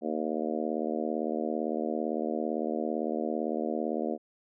harmonic tone, 77.78 Hz, D#2, in tune, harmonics 3 / 4 / 5 / 6 / 7 / 8 / 9, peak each -34 / -35 / -36 / -37 / -37 / -38 / -39 dBFS, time 0.01-4.18 s, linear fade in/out 50 ms, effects none

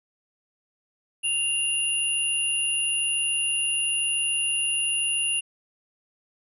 sine tone pair together, 2794 / 9973 Hz, F7 / D#9, 0 / +3 cents, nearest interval octave + minor seventh, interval 2203 cents, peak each -24 / -27 dBFS, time 1.23-5.41 s, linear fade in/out 20 ms, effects none

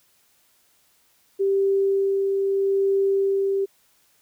sine tone with tremolo, 392 Hz, G4, in tune, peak -17 dBFS, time 1.39-3.66 s, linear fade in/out 20 ms, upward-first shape sine, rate 0.79 Hz, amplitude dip 25%, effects white hiss -62 dBFS RMS until 4.21 s

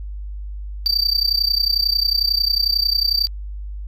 triangle tone with amplitude modulation, 4643 Hz, D8, 21 cents flat, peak -11 dBFS, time 0.86-3.27 s, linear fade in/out 0 ms, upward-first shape sine, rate 31.1 Hz, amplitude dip 90%, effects added 50 Hz sine -27 dBFS peak until 3.87 s

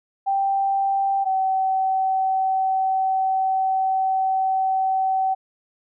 sine tone pair in turn, 784 / 763 Hz, G5 / G5, 0 / -47 cents, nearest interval unison, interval 47 cents, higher first, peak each -18 dBFS, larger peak neither, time 0.26-1.25 / 1.25-5.35 s, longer second, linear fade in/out 20 ms, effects none

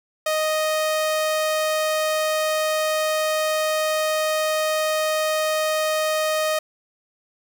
sawtooth tone, 622.3 Hz, D#5, in tune, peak -16 dBFS, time 0.26-6.59 s, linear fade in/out 5 ms, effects none

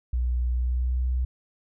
sine tone with pitch glide, 61.1 to 62.82 Hz, B1 to B1, -18 to +30 cents, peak -22 dBFS, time 0.13-1.25 s, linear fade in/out 5 ms, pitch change +48 cents, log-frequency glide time 0.5-1.01 s, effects none

